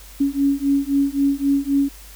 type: beating tone pair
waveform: sine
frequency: 277.2 / 281 Hz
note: C#4 / C#4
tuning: 0 / +24 cents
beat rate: 3.8 Hz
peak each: -19 dBFS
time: 0.2-1.89 s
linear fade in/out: 10 ms
effects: added 50 Hz sine -41 dBFS peak until 2.15 s + white hiss -44 dBFS RMS until 2.15 s